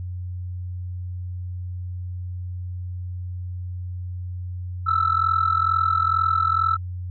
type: tone with amplitude modulation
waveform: sine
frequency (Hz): 1318.5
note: E6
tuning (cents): 0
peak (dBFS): -13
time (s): 4.86-6.77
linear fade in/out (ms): 20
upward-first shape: sine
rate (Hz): 42.2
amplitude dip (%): 85
effects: tanh soft clip ceiling -12 dBFS + added 90 Hz sine -28 dBFS peak until 7.1 s